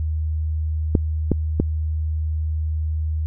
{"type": "clicks", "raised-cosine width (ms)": 3, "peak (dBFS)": -3, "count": 3, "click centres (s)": [0.952, 1.317, 1.6], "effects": ["added 78 Hz sine -20 dBFS peak until 3.26 s"]}